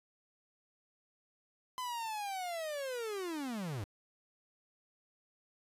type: linear sweep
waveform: 45% pulse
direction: down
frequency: 1022 to 92.5 Hz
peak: -37 dBFS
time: 1.78-3.84 s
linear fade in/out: 0 ms
effects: resampled to 32000 Hz